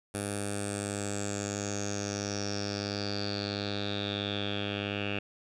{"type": "tone with low-pass filter sweep", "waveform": "10% pulse", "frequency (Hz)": 101.5, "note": "G#2", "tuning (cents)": -39, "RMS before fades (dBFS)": -34, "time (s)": [0.14, 5.19], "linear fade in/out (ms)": 5, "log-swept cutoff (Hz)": [10000, 2800], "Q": 8.3, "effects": []}